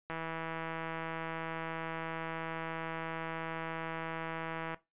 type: click train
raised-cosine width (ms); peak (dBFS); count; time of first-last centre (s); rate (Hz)
0.5; -24; 758; 0.1-4.744; 163
effects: noise-tail reverb RT60 0.2 s tail -17 dB re dry + resampled to 8000 Hz